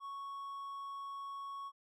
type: tone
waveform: triangle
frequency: 1108.7 Hz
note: C#6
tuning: in tune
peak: -40 dBFS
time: 0-1.72 s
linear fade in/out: 50 ms
effects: none